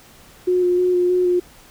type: tone with vibrato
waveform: sine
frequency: 359.6 Hz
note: F#4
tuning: 49 cents flat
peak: -14 dBFS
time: 0.47-1.4 s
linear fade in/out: 10 ms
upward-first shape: square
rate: 3.2 Hz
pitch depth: 14 cents each way
effects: pink hiss -47 dBFS RMS until 1.7 s